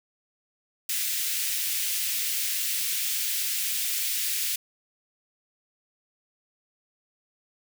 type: high-pass noise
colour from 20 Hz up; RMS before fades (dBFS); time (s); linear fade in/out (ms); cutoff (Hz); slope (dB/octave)
white; -28; 0.89-4.56; 5; 2000; 24
effects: none